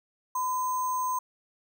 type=tone with sample-and-hold; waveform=sine; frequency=1011 Hz; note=B5; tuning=40 cents sharp; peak=-26 dBFS; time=0.35-1.19 s; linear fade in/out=5 ms; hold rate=7350 Hz; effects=none